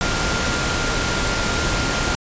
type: tone in noise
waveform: sine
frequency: 1400 Hz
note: F6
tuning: 4 cents sharp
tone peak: -27 dBFS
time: 0.01-2.15 s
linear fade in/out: 0 ms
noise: pink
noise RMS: -21 dBFS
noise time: 0.01-2.15 s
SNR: -9 dB
effects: resampled to 16000 Hz